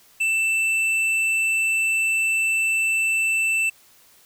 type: tone with hard clipping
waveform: triangle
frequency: 2660 Hz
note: E7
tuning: 15 cents sharp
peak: -20 dBFS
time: 0.2-3.7 s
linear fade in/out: 10 ms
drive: 10 dB
effects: white hiss -54 dBFS RMS until 4.25 s